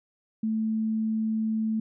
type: tone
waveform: sine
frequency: 220 Hz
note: A3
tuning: in tune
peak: -24 dBFS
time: 0.43-1.8 s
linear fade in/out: 5 ms
effects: none